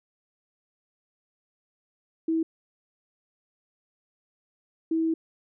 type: tone pair in turn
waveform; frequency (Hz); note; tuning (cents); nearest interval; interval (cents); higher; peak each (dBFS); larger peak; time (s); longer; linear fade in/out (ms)
sine; 324.4 / 324.4; E4 / E4; -28 / -28; unison; 0; neither; -22; neither; 2.28-2.43 / 4.91-5.14; second; 5
effects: none